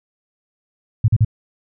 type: tone bursts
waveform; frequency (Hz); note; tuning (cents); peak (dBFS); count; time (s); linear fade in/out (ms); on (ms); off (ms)
sine; 110; A2; 0; -9; 3; 1.04-1.248; 5; 42; 41
effects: none